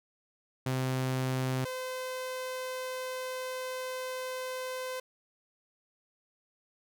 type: tone pair in turn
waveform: sawtooth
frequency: 130 / 512.8 Hz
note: C3 / C5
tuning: -11 / -35 cents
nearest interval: 2 octaves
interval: 2376 cents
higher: second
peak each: -25 / -31 dBFS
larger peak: first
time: 0.66-1.65 / 1.65-5 s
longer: second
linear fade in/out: 5 ms
effects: none